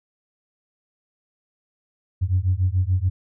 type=beating tone pair; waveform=sine; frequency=89 / 95.9 Hz; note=F2 / G2; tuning=+33 / -37 cents; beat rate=6.9 Hz; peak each=-20 / -20 dBFS; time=2.21-3.1 s; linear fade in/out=20 ms; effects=tanh soft clip ceiling -11 dBFS